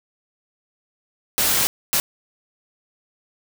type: noise bursts at uneven times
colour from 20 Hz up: white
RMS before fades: -19 dBFS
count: 2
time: 1.38-1.67 / 1.93-2 s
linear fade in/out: 0 ms
effects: none